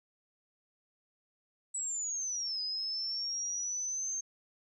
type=linear two-way sweep; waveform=sine; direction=down then up; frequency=7900 to 4979 to 6370 Hz; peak=-33 dBFS; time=1.74-4.21 s; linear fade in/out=10 ms; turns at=2.61 s; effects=none